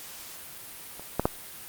clicks, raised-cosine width 1 ms, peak -28 / -9 / -7 dBFS, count 3, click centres 0.996 / 1.196 / 1.255 s, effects white hiss -43 dBFS RMS until 1.68 s + Opus 48 kbps

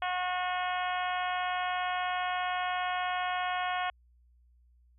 harmonic tone, 363 Hz, F#4, 33 cents flat, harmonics 2 / 3 / 4 / 5 / 6 / 7 / 8 / 9, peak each -32 / -36 / -38 / -40 / -42 / -43 / -44 / -45 dBFS, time 0.02-3.9 s, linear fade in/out 2 ms, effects added 60 Hz sine -60 dBFS peak until 4.98 s

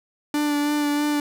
45% pulse tone with vibrato, 293.7 Hz, D4, in tune, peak -20 dBFS, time 0.34-1.2 s, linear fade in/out 2 ms, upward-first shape sine, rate 3.1 Hz, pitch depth 17 cents each way, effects none

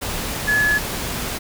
sine tone in noise, 1705 Hz, G#6, 45 cents sharp, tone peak -15 dBFS, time 0.47-0.79 s, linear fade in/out 20 ms, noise pink, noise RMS -26 dBFS, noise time 0.01-1.39 s, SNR +8 dB, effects none

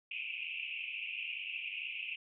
white band-pass noise, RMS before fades -41 dBFS, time 0.11-2.16 s, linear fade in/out 5 ms, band 2400 to 2800 Hz, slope 96 dB/octave, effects none

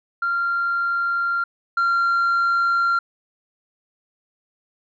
sine tone pair in turn, 1386 / 1380.3 Hz, F6 / F6, -14 / -21 cents, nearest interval unison, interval 7 cents, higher first, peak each -18 / -14 dBFS, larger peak second, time 0.22-1.44 / 1.77-2.99 s, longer neither, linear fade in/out 5 ms, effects tanh soft clip ceiling -15 dBFS

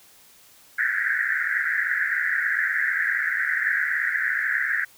pink band-pass noise, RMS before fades -24 dBFS, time 0.78-4.85 s, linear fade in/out 10 ms, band 1500 to 2000 Hz, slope 96 dB/octave, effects white hiss -53 dBFS RMS until 4.97 s

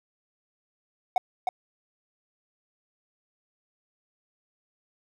triangle tone with echo, 738 Hz, F#5, 5 cents flat, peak -17 dBFS, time 1.16-1.18 s, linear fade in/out 2 ms, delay 310 ms, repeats 1, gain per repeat -4 dB, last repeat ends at 1.49 s, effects none

